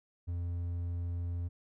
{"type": "tone", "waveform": "triangle", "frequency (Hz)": 86.7, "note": "F2", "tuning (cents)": -12, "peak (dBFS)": -31, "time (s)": [0.27, 1.49], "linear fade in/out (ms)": 20, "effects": []}